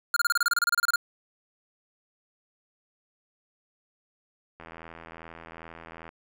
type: tone bursts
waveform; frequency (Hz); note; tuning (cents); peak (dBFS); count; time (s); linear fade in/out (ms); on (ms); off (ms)
square; 1413; F6; +20; -21; 16; 0.14-0.959; 2; 24; 29
type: click train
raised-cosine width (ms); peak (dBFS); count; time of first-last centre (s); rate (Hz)
0.5; -28; 124; 4.6-6.091; 82.5
effects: none